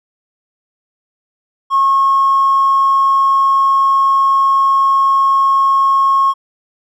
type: tone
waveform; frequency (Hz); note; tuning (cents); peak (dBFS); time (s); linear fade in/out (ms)
triangle; 1088; C#6; -33; -5; 1.7-6.34; 50
effects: tanh soft clip ceiling -6 dBFS